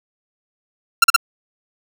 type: tone bursts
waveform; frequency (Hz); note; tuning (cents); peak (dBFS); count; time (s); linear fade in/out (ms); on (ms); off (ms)
sawtooth; 1367; F6; -37; -3; 3; 1.02-1.163; 5; 21; 40
effects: none